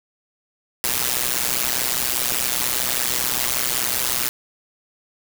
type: noise with amplitude modulation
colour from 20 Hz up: white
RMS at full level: -18 dBFS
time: 0.84-4.29 s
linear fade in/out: 0 ms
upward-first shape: sine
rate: 125 Hz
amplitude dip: 100%
effects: none